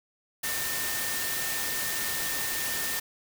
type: tone in noise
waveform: sine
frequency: 1810 Hz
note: A6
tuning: 48 cents sharp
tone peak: -36 dBFS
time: 0.43-3 s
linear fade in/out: 10 ms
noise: white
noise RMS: -31 dBFS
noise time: 0.43-3 s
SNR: -8 dB
effects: none